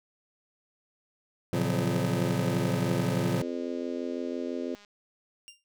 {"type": "chord", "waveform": "square", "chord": "Gb major seventh", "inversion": "first", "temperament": "just", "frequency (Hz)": [115.62, 138.75, 173.43, 185], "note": ["Bb2", "Db3", "F3", "Gb3"], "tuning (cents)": [-14, 2, -12, 0], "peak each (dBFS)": -33, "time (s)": [1.53, 3.42], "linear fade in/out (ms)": 5}
{"type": "harmonic tone", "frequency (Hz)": 86, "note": "F2", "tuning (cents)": -26, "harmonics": [3, 4, 5, 6, 7], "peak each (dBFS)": [-34, -36, -38, -40, -41], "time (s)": [1.53, 4.75], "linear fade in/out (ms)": 0}
{"type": "click train", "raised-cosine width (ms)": 0.2, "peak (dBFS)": -37, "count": 548, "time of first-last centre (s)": [2.18, 4.848], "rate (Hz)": 205}
{"type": "tone with exponential decay", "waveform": "20% pulse", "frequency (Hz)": 2794, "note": "F7", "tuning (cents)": 0, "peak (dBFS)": -37, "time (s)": [5.48, 5.64], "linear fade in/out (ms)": 0, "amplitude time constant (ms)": 33}
{"effects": []}